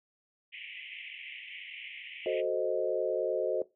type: band-pass noise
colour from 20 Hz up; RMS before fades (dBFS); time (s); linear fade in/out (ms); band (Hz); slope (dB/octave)
pink; -45; 0.52-2.42; 20; 2000 to 3100; 96
type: chord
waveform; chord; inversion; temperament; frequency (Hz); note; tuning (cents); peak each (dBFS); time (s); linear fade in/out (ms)
sine; F# diminished seventh; none; equal; 370 / 440 / 523.3 / 622.3; F#4 / A4 / C5 / Eb5; 0 / 0 / 0 / 0; -33; 2.26-3.62; 2
effects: noise-tail reverb RT60 0.2 s tail -17 dB re dry